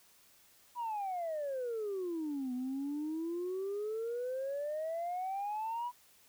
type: exponential two-way sweep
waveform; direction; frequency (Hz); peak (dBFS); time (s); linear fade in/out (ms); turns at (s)
sine; down then up; 987.8 to 246.9 to 987.8; -33; 0.75-5.92; 50; 2.53
effects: tanh soft clip ceiling -32 dBFS + white hiss -64 dBFS RMS until 6.28 s